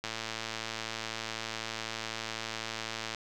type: click train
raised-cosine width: 0.2 ms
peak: -18 dBFS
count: 349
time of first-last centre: 0.04-3.147 s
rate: 112 Hz
effects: none